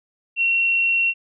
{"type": "tone with frequency modulation", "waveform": "sine", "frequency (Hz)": 2729, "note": "F7", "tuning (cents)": -41, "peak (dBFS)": -16, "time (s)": [0.36, 1.14], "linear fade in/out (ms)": 50, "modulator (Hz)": 23.5, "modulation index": 0.41, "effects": []}